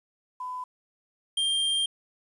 sine / square tone pair in turn, 1004 / 3188 Hz, B5 / G7, +28 / +28 cents, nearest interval octave + minor sixth, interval 2000 cents, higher second, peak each -32 / -24 dBFS, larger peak second, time 0.4-0.64 / 1.37-1.86 s, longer second, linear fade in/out 5 ms, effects resampled to 24000 Hz + 10-bit

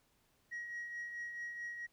sine tone with tremolo, 1899 Hz, A#6, 32 cents sharp, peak -37 dBFS, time 0.51-1.87 s, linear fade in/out 20 ms, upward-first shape triangle, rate 4.6 Hz, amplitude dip 55%, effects tanh soft clip ceiling -38 dBFS + pink hiss -74 dBFS RMS until 1.92 s

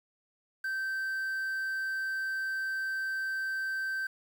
triangle tone with quantisation, 1555 Hz, G6, 14 cents flat, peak -29 dBFS, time 0.64-4.07 s, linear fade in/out 5 ms, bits 9, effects none

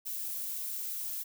violet noise, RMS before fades -37 dBFS, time 0.05-1.24 s, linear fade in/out 20 ms, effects none

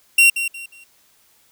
45% pulse tone with echo, 2746 Hz, F7, 30 cents flat, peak -9 dBFS, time 0.18-0.3 s, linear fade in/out 5 ms, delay 180 ms, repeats 3, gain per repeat -11 dB, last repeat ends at 0.84 s, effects white hiss -57 dBFS RMS until 1.51 s

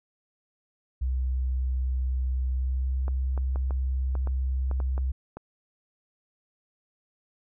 sine tone with pitch glide, 64 to 65.12 Hz, C2 to C2, -38 to -8 cents, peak -24 dBFS, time 1.01-5.12 s, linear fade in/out 10 ms, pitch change +30 cents, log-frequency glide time 2.54-2.94 s
clicks, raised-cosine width 1 ms, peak -24 dBFS, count 10, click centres 3.081 / 3.377 / 3.559 / 3.708 / 4.153 / 4.273 / 4.713 / 4.802 / 4.979 / 5.37 s
effects none

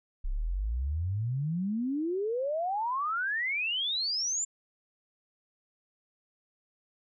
sine exponential sweep, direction up, 30.96 to 7390 Hz, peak -28 dBFS, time 0.24-4.45 s, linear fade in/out 10 ms, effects none

